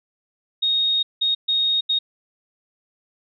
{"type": "tone bursts at uneven times", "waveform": "sine", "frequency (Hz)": 3729, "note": "A#7", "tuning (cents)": 0, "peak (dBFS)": -17, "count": 4, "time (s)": [[0.62, 1.03], [1.21, 1.35], [1.48, 1.81], [1.89, 1.99]], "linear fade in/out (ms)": 10, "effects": []}